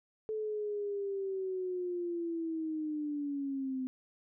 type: linear sweep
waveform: sine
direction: down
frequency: 436.5 to 256.1 Hz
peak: -33 dBFS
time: 0.29-3.87 s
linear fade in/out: 0 ms
effects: none